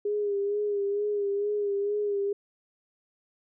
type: tone with vibrato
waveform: sine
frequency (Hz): 408.1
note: G#4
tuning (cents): -30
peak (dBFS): -25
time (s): 0.05-2.33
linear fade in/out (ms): 5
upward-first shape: sine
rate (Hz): 2.2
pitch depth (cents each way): 40
effects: none